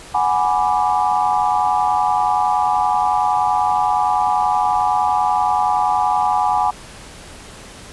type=chord; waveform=sine; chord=G# half-diminished seventh; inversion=third; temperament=equal; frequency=740 / 830.6 / 987.8 / 1174.7 Hz; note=F#5 / G#5 / B5 / D6; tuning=0 / 0 / 0 / 0 cents; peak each=-20 / -17 / -21 / -23 dBFS; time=0.14-6.71 s; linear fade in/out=10 ms; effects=pink hiss -38 dBFS RMS until 7.92 s + resampled to 24000 Hz